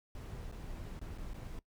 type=noise with dropouts; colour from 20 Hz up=brown; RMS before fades=-44 dBFS; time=0.15-1.59 s; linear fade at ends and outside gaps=1 ms; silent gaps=0.515-0.523 / 0.993-1.014 / 1.177-1.182 / 1.335-1.342 s; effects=noise-tail reverb RT60 0.1 s tail -20 dB re dry